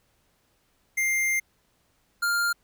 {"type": "tone pair in turn", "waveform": "square", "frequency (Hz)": [2100, 1401.6], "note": ["C7", "F6"], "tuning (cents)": [6, 6], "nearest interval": "perfect fifth", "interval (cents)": 700, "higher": "first", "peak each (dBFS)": -23, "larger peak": "neither", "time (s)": [[0.97, 1.4], [2.22, 2.53]], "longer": "first", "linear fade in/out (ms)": 10, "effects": ["pink hiss -68 dBFS RMS until 2.63 s"]}